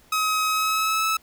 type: tone with pitch glide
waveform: sawtooth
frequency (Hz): 1271 to 1303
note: D#6 to E6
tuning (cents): +36 to -20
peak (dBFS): -17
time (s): 0.12-1.17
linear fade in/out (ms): 5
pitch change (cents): +44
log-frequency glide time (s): 0.47-1.04
effects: pink hiss -56 dBFS RMS until 1.22 s